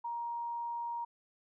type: tone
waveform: sine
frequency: 941 Hz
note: A#5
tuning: 16 cents sharp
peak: -35 dBFS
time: 0.04-1.05 s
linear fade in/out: 10 ms
effects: none